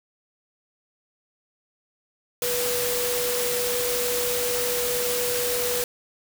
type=tone in noise; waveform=sine; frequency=489.2 Hz; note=B4; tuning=16 cents flat; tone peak=-26 dBFS; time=2.42-5.84 s; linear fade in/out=2 ms; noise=white; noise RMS=-27 dBFS; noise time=2.42-5.84 s; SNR=-2 dB; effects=none